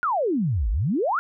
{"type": "exponential two-way sweep", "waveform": "sine", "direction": "down then up", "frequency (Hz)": [1480, 46.25, 1480], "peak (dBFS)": -20, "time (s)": [0.03, 1.19], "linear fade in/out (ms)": 0, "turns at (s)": 0.7, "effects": []}